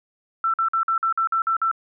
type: tone bursts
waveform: sine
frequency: 1337 Hz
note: E6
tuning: 24 cents sharp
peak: -18 dBFS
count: 9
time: 0.44-1.714 s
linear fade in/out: 2 ms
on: 98 ms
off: 49 ms
effects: none